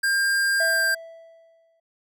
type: tone with pitch glide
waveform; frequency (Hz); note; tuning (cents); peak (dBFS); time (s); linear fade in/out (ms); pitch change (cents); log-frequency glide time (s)
square; 1601 to 1585.4; G6 to G6; +36 to +19; -20; 0.03-0.95; 10; -17; 0.59-0.83
type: tone with exponential decay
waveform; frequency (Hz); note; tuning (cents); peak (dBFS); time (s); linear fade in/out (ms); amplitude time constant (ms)
triangle; 659.3; E5; 0; -22; 0.6-1.8; 5; 260
effects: none